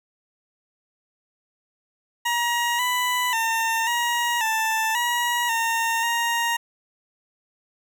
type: tone with pitch steps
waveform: 20% pulse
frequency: 950 / 993 / 906 / 951 / 884 / 959 / 915 / 936 Hz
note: A#5 / B5 / A#5 / A#5 / A5 / A#5 / A#5 / A#5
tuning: +33 / +9 / -50 / +34 / +8 / +49 / -32 / +7 cents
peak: -16 dBFS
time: 2.25-6.57 s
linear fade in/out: 10 ms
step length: 540 ms
effects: none